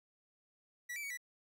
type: tone with pitch steps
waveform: 45% pulse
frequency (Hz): 1945 / 2324 / 2245 / 1961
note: B6 / D7 / C#7 / B6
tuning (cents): -27 / -19 / +21 / -13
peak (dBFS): -40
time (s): 0.89-1.174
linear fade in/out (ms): 10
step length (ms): 71
effects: none